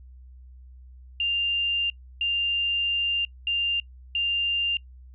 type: tone bursts at uneven times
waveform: sine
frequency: 2794 Hz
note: F7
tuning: in tune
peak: -22 dBFS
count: 4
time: 1.2-1.9 / 2.21-3.25 / 3.47-3.8 / 4.15-4.77 s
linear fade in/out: 2 ms
effects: noise-tail reverb RT60 0.1 s tail -25 dB re dry + added 63 Hz sine -44 dBFS peak until 5.14 s